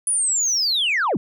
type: linear sweep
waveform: sine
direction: down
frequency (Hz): 9956 to 134.9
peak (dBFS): -16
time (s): 0.07-1.17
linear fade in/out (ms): 2
effects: tanh soft clip ceiling -15 dBFS